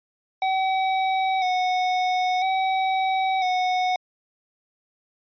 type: tone with vibrato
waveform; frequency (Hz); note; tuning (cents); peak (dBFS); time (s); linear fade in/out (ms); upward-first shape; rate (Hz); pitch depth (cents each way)
square; 748; F#5; +19; -21; 0.42-3.96; 2; square; 0.5; 30
effects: resampled to 11025 Hz